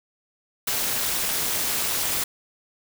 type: noise with amplitude modulation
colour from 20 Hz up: white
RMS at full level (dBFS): -22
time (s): 0.67-2.24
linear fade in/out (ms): 5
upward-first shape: sine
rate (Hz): 229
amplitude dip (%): 70
effects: none